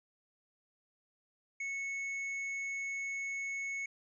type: tone with tanh clipping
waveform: sine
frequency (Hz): 2203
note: C#7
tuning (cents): -11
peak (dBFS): -37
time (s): 1.6-3.86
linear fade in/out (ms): 5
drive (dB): 7
effects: resampled to 22050 Hz